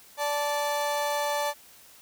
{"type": "tone pair together", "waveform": "35% pulse", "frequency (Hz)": [582.6, 877], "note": ["D5", "A5"], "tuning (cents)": [-14, -6], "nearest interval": "perfect fifth", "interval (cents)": 708, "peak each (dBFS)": -27, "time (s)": [0.17, 1.54], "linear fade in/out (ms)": 50, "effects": ["white hiss -53 dBFS RMS until 2.01 s"]}